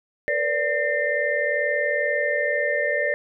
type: tone cluster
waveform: sine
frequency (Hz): 459.4 / 499.8 / 582 / 1813 / 2081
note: A#4 / B4 / D5 / A#6 / C7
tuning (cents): -25 / +21 / -16 / -49 / -10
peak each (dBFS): -32 / -30 / -24 / -24 / -30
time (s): 0.28-3.14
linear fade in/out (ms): 0
effects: none